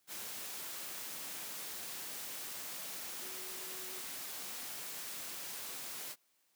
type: tone in noise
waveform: sine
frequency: 371.9 Hz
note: F#4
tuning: 9 cents sharp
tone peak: -54 dBFS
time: 3.19-4.03 s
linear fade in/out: 50 ms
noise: white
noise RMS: -44 dBFS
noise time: 0.07-6.16 s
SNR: -13 dB
effects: white hiss -75 dBFS RMS until 6.55 s + high-pass 150 Hz 12 dB/octave